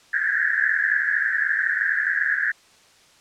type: band-pass noise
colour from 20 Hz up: pink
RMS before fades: -22 dBFS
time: 0.13-2.52 s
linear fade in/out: 10 ms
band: 1600 to 1800 Hz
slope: 96 dB/octave
effects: white hiss -54 dBFS RMS until 3.2 s + low-pass 7000 Hz 12 dB/octave